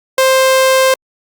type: tone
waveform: sawtooth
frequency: 525 Hz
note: C5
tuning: 6 cents sharp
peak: -4 dBFS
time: 0.18-0.94 s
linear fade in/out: 2 ms
effects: Opus 48 kbps